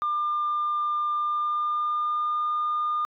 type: tone with pitch glide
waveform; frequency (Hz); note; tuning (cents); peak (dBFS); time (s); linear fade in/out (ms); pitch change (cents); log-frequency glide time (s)
sine; 1199 to 1213.6; D6 to D#6; +36 to -44; -22; 0.02-3.05; 0; +20; 1.18-2.5
effects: tanh soft clip ceiling -20 dBFS